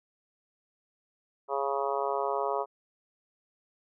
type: harmonic tone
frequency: 138.59 Hz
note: C#3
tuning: in tune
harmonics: 3 / 4 / 5 / 6 / 7 / 8 / 9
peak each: -33 / -34 / -34 / -38 / -34 / -37 / -39 dBFS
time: 1.48-2.66 s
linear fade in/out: 50 ms
effects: none